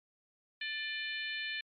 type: harmonic tone with a mistuned harmonic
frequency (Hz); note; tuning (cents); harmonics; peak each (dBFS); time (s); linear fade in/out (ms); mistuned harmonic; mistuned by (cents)
598; D5; +31; 3 / 4 / 5 / 6 / 7; -39 / -41 / -43 / -45 / -46; 0.61-1.61; 5; 3; -35
effects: MP3 48 kbps